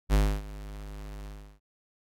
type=tone with ADSR envelope; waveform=square; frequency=50.9 Hz; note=G#1; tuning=34 cents flat; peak=-19 dBFS; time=0.09-1.6 s; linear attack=46 ms; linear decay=280 ms; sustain=-20 dB; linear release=350 ms; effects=AAC 48 kbps